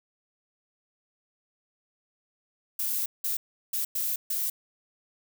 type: noise bursts at uneven times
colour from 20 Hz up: violet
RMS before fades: -29 dBFS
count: 5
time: 2.79-3.06 / 3.24-3.37 / 3.73-3.85 / 3.95-4.16 / 4.3-4.5 s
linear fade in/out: 5 ms
effects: none